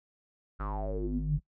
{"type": "tone with low-pass filter sweep", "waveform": "square", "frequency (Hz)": 51, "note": "G#1", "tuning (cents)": -31, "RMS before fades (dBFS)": -32, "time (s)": [0.59, 1.4], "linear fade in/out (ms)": 20, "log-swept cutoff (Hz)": [1400, 120], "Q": 9.4, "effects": ["noise-tail reverb RT60 0.1 s tail -22 dB re dry"]}